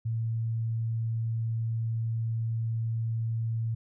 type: tone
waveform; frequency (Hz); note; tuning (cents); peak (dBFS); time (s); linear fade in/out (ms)
sine; 113.6; A#2; -44; -27; 0.05-3.75; 10
effects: none